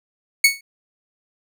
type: tone with exponential decay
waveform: sawtooth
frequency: 2217 Hz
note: C#7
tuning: in tune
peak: -4 dBFS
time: 0.44-0.61 s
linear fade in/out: 5 ms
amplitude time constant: 36 ms
effects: none